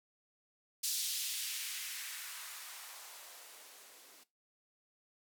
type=noise with band-pass filter sweep; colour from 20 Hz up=violet; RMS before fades=-43 dBFS; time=0.83-4.24 s; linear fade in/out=10 ms; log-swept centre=4600 to 280 Hz; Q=1.3; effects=noise-tail reverb RT60 0.2 s tail -17 dB re dry